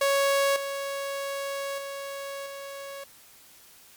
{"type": "tone with level steps", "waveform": "sawtooth", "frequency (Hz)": 555, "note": "C#5", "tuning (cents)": 2, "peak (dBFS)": [-17, -26, -30, -33], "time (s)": [0.01, 3.04], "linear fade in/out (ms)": 5, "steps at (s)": [0.56, 1.78, 2.46], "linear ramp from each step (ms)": 2, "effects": ["white hiss -53 dBFS RMS until 3.96 s", "MP3 96 kbps"]}